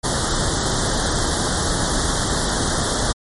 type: band-stop noise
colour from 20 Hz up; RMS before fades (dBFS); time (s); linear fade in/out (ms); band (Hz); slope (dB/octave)
pink; -20; 0.03-3.13; 20; 1900 to 3200; 96
effects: MP3 48 kbps